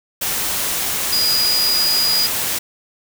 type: tone in noise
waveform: sine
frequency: 4907 Hz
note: D#8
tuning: 25 cents flat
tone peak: -15 dBFS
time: 1.12-2.27 s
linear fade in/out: 10 ms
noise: white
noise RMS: -21 dBFS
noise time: 0.21-2.59 s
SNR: +3 dB
effects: none